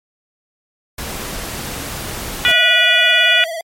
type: noise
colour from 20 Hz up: pink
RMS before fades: -26 dBFS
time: 0.98-2.52 s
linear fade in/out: 5 ms
type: harmonic tone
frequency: 487.7 Hz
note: B4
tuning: 22 cents flat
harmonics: 3 / 4 / 5 / 6 / 7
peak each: -16 / -16 / -16 / -16 / -16 dBFS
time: 2.45-3.44 s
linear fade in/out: 0 ms
type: tone with vibrato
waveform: square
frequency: 659.3 Hz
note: E5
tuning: in tune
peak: -23 dBFS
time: 2.48-3.61 s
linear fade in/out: 2 ms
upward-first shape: sine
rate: 18 Hz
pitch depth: 63 cents each way
effects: MP3 64 kbps